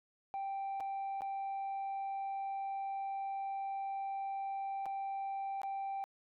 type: tone with dropouts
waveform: sine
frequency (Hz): 784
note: G5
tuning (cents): 0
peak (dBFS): -34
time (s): 0.34-6.04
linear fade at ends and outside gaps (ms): 0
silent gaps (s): 0.801-0.806 / 1.208-1.219 / 4.857-4.863 / 5.617-5.633
effects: tanh soft clip ceiling -35 dBFS